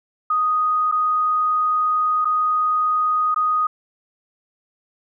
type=tone with dropouts; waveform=sine; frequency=1244.5 Hz; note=D#6; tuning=in tune; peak=-16 dBFS; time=0.3-3.67 s; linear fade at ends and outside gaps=5 ms; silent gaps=0.915-0.922 / 2.247-2.253 / 3.345-3.36 s; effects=none